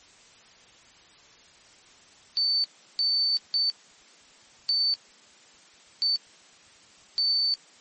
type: tone bursts at uneven times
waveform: sine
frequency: 4534 Hz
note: C#8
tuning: 38 cents sharp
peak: -21 dBFS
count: 6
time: 2.37-2.64 / 2.99-3.37 / 3.54-3.7 / 4.69-4.94 / 6.02-6.16 / 7.18-7.54 s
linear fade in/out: 0 ms
effects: white hiss -54 dBFS RMS until 7.8 s + MP3 32 kbps